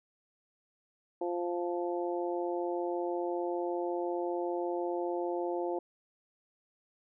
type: harmonic tone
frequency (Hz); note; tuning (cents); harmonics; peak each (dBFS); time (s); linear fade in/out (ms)
174.7; F3; +1; 2 / 3 / 4 / 5; -33 / -37 / -39 / -41; 1.21-5.79; 5
effects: none